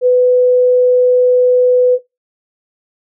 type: tone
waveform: sine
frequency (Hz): 498.9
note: B4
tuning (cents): +17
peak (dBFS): -6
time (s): 0.01-1.99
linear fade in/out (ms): 50
effects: noise-tail reverb RT60 0.2 s tail -18 dB re dry